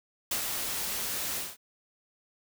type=noise with ADSR envelope; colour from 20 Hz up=white; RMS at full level=-29 dBFS; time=0.31-1.57 s; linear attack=5 ms; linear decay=87 ms; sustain=-4 dB; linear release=200 ms; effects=none